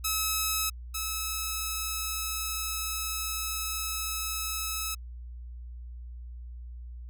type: tone pair in turn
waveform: 5% pulse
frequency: 1290 / 1295.1 Hz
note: E6 / E6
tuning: -38 / -31 cents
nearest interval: unison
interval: 7 cents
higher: second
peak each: -15 / -19 dBFS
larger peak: first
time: 0.04-0.7 / 0.94-4.95 s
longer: second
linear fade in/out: 10 ms
effects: added 60 Hz sine -39 dBFS peak until 7.09 s